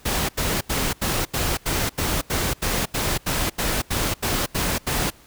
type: noise bursts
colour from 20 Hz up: pink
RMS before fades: -23 dBFS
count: 16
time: 0.05-5.105 s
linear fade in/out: 10 ms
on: 240 ms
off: 81 ms
effects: pink hiss -51 dBFS RMS until 5.26 s